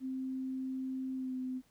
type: tone with pitch glide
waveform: sine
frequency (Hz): 261.6 to 256.7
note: C4 to C4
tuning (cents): 0 to -33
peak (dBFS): -35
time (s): 0-1.62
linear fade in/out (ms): 50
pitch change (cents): -33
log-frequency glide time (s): 1.15-1.34
effects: pink hiss -70 dBFS RMS until 1.7 s